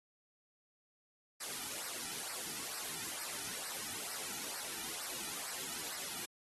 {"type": "noise with flanger", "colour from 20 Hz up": "white", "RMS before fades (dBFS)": -42, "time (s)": [1.4, 6.26], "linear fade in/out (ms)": 10, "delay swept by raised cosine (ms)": [0.29, 1.89], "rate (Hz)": 2.2, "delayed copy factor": -0.75, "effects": ["AAC 32 kbps"]}